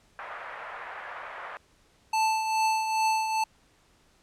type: band-pass noise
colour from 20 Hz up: white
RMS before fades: -40 dBFS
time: 0.19-1.57 s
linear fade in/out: 0 ms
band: 580 to 1800 Hz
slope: 24 dB/octave
type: tone with tremolo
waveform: square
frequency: 880 Hz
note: A5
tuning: in tune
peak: -22 dBFS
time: 2.13-3.44 s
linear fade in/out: 5 ms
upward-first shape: triangle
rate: 2.4 Hz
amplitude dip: 55%
effects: pink hiss -63 dBFS RMS until 4.22 s + low-pass 9000 Hz 12 dB/octave

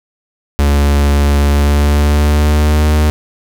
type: tone with pitch glide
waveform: 45% pulse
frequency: 71.7 to 75.74 Hz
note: D2 to D#2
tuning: -41 to -46 cents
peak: -8 dBFS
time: 0.59-3.1 s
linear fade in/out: 0 ms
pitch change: +95 cents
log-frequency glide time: 1.46-2.87 s
effects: none

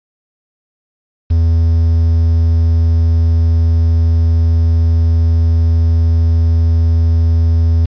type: tone with quantisation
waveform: triangle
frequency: 82.41 Hz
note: E2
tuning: in tune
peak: -6 dBFS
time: 1.3-7.86 s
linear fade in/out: 10 ms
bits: 6
effects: resampled to 11025 Hz

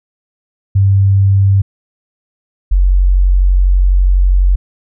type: tone pair in turn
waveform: sine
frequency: 98 / 46.06 Hz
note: G2 / F#1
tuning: 0 / -7 cents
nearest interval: octave + minor second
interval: 1307 cents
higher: first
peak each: -6 dBFS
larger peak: neither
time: 0.75-1.62 / 2.71-4.56 s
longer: second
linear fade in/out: 10 ms
effects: none

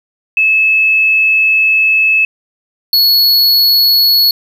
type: tone pair in turn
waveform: sine / square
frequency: 2600 / 4373 Hz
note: E7 / C#8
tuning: -24 / -24 cents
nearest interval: major sixth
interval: 900 cents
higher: second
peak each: -7 dBFS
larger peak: neither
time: 0.37-2.25 / 2.93-4.31 s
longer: first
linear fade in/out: 2 ms
effects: 7-bit

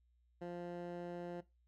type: tone with band-pass filter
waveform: 15% pulse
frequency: 174.61 Hz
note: F3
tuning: in tune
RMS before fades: -45 dBFS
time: 0.41-1.41 s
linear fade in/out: 10 ms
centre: 370 Hz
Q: 0.53
effects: noise-tail reverb RT60 0.2 s tail -17 dB re dry + added 60 Hz sine -70 dBFS peak until 1.67 s

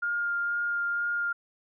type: tone with vibrato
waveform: sine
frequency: 1409 Hz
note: F6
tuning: 15 cents sharp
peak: -26 dBFS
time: 0.02-1.33 s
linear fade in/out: 10 ms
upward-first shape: sine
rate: 2.1 Hz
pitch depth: 10 cents each way
effects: none

